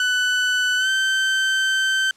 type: tone with pitch glide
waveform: 30% pulse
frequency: 1494 to 1547.6 Hz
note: F#6 to G6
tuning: +16 to -23 cents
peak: -15 dBFS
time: 0-2.11 s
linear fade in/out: 2 ms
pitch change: +61 cents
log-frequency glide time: 0.77-0.89 s
effects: white hiss -56 dBFS RMS until 2.16 s + low-pass 7000 Hz 12 dB/octave